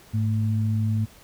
sine tone pair together, 105.93 / 221.5 Hz, G#2 / A3, +35 / +12 cents, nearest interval octave + minor second, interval 1277 cents, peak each -21 / -28 dBFS, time 0.13-1.06 s, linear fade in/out 20 ms, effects pink hiss -51 dBFS RMS until 1.23 s

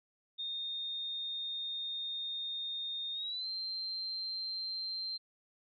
sine tone with pitch glide, 3670 to 4143 Hz, A#7 to C8, -28 to -18 cents, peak -36 dBFS, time 0.38-5.18 s, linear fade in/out 20 ms, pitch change +210 cents, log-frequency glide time 3.13-3.48 s, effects none

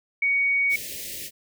sine tone, 2240 Hz, C#7, 18 cents sharp, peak -19 dBFS, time 0.22-0.76 s, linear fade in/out 5 ms
white band-stop noise, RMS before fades -35 dBFS, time 0.69-1.31 s, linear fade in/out 50 ms, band 630 to 1800 Hz, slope 96 dB/octave
effects none

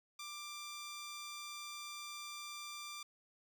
10% pulse tone, 1183 Hz, D6, 12 cents sharp, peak -37 dBFS, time 0.19-3.03 s, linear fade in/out 5 ms, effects none

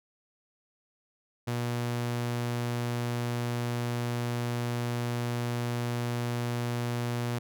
sawtooth tone, 120 Hz, B2, 49 cents flat, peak -25 dBFS, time 1.47-7.39 s, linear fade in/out 10 ms, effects none

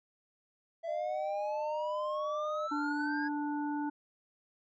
triangle exponential sweep, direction up, 659.3 to 1661.2 Hz, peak -34 dBFS, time 0.83-3.29 s, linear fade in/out 20 ms
sine tone with pitch glide, 612 to 607.1 Hz, D#5 to D#5, -29 to -43 cents, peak -34 dBFS, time 0.87-2.68 s, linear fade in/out 20 ms, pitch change -14 cents, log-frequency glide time 1.13-1.62 s
harmonic tone, 293.7 Hz, D4, in tune, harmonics 1 / 3 / 5, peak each -33 / -38 / -46 dBFS, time 2.71-3.9 s, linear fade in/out 10 ms
effects resampled to 16000 Hz

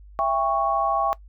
sine chord, C# diminished, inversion first, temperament just, 665.2 / 798.3 / 1108.7 Hz, E5 / G5 / C#6, +16 / +31 / 0 cents, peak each -25 / -24 / -23 dBFS, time 0.19-1.13 s, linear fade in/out 0 ms, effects noise-tail reverb RT60 0.1 s tail -20 dB re dry + added 50 Hz sine -43 dBFS peak until 1.28 s

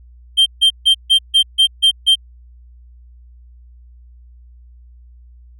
triangle tone bursts, 3156 Hz, G7, 11 cents sharp, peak -6 dBFS, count 8, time 0.37-2.156 s, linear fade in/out 20 ms, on 92 ms, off 150 ms, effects added 60 Hz sine -40 dBFS peak until 5.59 s

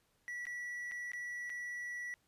triangle tone with dropouts, 1947 Hz, B6, 25 cents flat, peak -38 dBFS, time 0.28-2.14 s, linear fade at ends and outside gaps 0 ms, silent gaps 0.454-0.468 / 0.913-0.919 / 1.118-1.134 / 1.496-1.501 s, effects pink hiss -75 dBFS RMS until 2.27 s + resampled to 32000 Hz

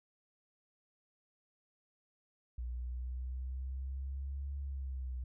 sine exponential two-way sweep, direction up then down, 60.1 to 70.1 to 62 Hz, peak -37 dBFS, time 2.58-5.24 s, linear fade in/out 5 ms, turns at 4.58 s, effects none

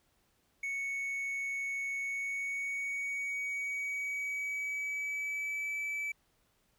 triangle tone with pitch glide, 2217 to 2306 Hz, C#7 to D7, 0 to -32 cents, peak -32 dBFS, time 0.63-6.12 s, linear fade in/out 5 ms, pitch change +68 cents, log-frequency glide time 1.99-5.78 s, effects pink hiss -73 dBFS RMS until 6.78 s

